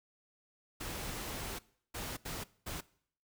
pink noise bursts at uneven times, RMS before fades -41 dBFS, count 4, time 0.8-1.59 / 1.94-2.17 / 2.25-2.44 / 2.66-2.81 s, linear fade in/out 10 ms, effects noise-tail reverb RT60 0.6 s tail -21 dB re dry

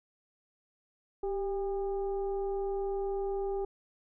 sine tone with frequency modulation, 392 Hz, G4, in tune, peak -30 dBFS, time 1.23-3.65 s, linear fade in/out 5 ms, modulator 412 Hz, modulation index 0.64, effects none

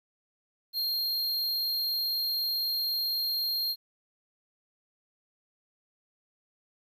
square tone, 4214 Hz, C8, 12 cents sharp, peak -28 dBFS, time 0.73-3.76 s, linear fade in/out 50 ms, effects 11-bit

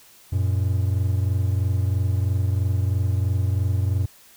triangle tone pair together, 92.5 / 115.54 Hz, F#2 / A#2, 0 / -15 cents, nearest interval major third, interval 385 cents, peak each -18 / -23 dBFS, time 0.32-4.06 s, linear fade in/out 10 ms, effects white hiss -51 dBFS RMS until 4.36 s

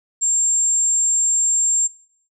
sine tone, 7410 Hz, A#8, 11 cents flat, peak -15 dBFS, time 0.21-1.88 s, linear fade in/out 20 ms, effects noise-tail reverb RT60 0.7 s tail -22 dB re dry

